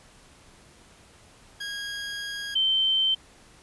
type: tone pair in turn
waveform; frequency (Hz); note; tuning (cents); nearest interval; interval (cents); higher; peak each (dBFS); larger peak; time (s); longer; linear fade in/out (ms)
20% pulse / sine; 1638 / 3105; G#6 / G7; -24 / -17; major seventh; 1107; second; -27 / -20; second; 1.6-2.55 / 2.55-3.15; first; 10
effects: pink hiss -54 dBFS RMS until 3.62 s + resampled to 24000 Hz